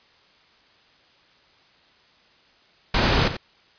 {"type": "noise with echo", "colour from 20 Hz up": "pink", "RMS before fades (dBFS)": -19, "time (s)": [2.94, 3.28], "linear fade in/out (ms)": 5, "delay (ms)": 89, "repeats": 1, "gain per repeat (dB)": -11, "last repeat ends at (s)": 3.369, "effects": ["white hiss -57 dBFS RMS until 3.78 s", "resampled to 11025 Hz"]}